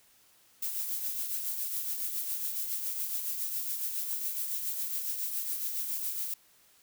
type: noise with tremolo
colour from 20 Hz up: violet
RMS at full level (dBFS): -32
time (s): 0.62-6.34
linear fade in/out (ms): 5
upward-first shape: triangle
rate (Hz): 7.2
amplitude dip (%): 50
effects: white hiss -63 dBFS RMS until 6.82 s